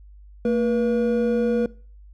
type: tone pair together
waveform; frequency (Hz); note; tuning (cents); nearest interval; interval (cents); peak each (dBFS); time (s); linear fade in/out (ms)
triangle; 226.6 / 481.8; A#3 / B4; -49 / -43; octave + minor second; 1306; -19; 0.45-1.66; 2
effects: noise-tail reverb RT60 0.4 s tail -22 dB re dry + added 50 Hz sine -43 dBFS peak until 2.13 s